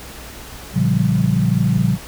sine chord, G half-diminished seventh, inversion first, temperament equal with one note detuned, 116.54 / 141.59 / 174.61 / 196 Hz, Bb2 / Db3 / F3 / G3, 0 / +37 / 0 / 0 cents, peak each -19 / -19 / -18 / -20 dBFS, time 0.73-1.98 s, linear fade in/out 50 ms, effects added 60 Hz sine -39 dBFS peak until 2.07 s + pink hiss -36 dBFS RMS until 2.07 s

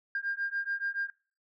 sine beating tone pair, 1601 / 1608 Hz, G6 / G6, +36 / +44 cents, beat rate 7 Hz, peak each -33 / -33 dBFS, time 0.15-1.1 s, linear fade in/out 2 ms, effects noise-tail reverb RT60 0.4 s tail -23 dB re dry + tanh soft clip ceiling -24 dBFS

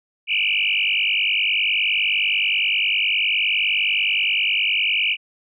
sine tone with frequency modulation, 2637 Hz, E7, in tune, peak -17 dBFS, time 0.27-5.17 s, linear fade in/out 50 ms, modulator 49.7 Hz, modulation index 6.9, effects none

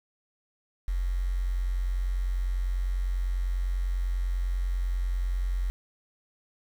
sine tone with quantisation, 45.06 Hz, F#1, 45 cents flat, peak -25 dBFS, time 0.88-5.7 s, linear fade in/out 0 ms, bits 8, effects none

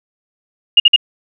sine tone bursts, 2845 Hz, F7, 31 cents sharp, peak -3 dBFS, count 3, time 0.77-0.962 s, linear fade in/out 5 ms, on 30 ms, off 51 ms, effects none

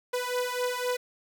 sawtooth beating tone pair, 493.9 / 497.8 Hz, B4 / B4, 0 / +14 cents, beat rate 3.9 Hz, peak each -27 dBFS, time 0.13-0.97 s, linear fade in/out 10 ms, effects none

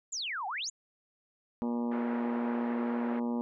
sine exponential two-way sweep, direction down then up, 7510 to 723 to 7510 Hz, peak -33 dBFS, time 0.12-0.7 s, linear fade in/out 10 ms, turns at 0.47 s
harmonic tone, 119.1 Hz, A#2, 38 cents sharp, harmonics 2 / 3 / 4 / 5 / 6 / 7 / 8 / 9 / 10, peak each -30 / -42 / -41 / -45 / -52 / -45 / -46 / -54 / -56 dBFS, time 1.62-3.41 s, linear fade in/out 0 ms
pink band-pass noise, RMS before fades -43 dBFS, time 1.91-3.2 s, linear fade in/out 10 ms, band 360 to 1900 Hz, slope 24 dB/octave
effects none

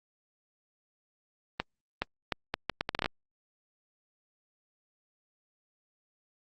accelerating click train, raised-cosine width 0.3 ms, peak -12 dBFS, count 12, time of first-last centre 1.6-3.06 s, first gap 420 ms, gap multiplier 0.72, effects Opus 32 kbps

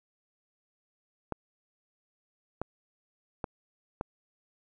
clicks, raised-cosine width 1 ms, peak -18 dBFS, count 4, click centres 1.323 / 2.616 / 3.442 / 4.011 s, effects none

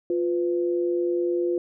sine tone pair together, 350.8 / 501 Hz, F4 / B4, +8 / +25 cents, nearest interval tritone, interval 617 cents, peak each -22 / -29 dBFS, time 0.1-1.58 s, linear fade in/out 2 ms, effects none

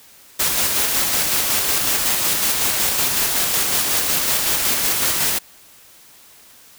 white noise with tremolo, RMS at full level -18 dBFS, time 0.39-5.39 s, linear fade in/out 10 ms, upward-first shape square, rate 5.4 Hz, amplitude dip 25%, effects white hiss -47 dBFS RMS until 6.78 s

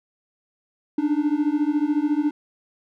triangle beating tone pair, 290 / 304 Hz, D4 / D#4, -22 / -40 cents, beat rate 14 Hz, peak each -20 dBFS, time 0.98-2.31 s, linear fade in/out 5 ms, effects none

